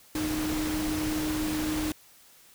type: tone in noise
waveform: sine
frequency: 308.1 Hz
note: D#4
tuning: 17 cents flat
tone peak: -28 dBFS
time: 0.15-1.92 s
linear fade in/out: 2 ms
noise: pink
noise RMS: -34 dBFS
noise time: 0.15-1.92 s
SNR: +3 dB
effects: white hiss -56 dBFS RMS until 2.54 s